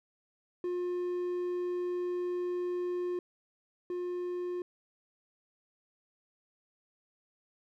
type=tone pair in turn; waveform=triangle; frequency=356.3 / 356.3 Hz; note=F4 / F4; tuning=+35 / +35 cents; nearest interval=unison; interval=0 cents; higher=neither; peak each=-29 / -31 dBFS; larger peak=first; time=0.64-3.19 / 3.9-4.62 s; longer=first; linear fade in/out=2 ms; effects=none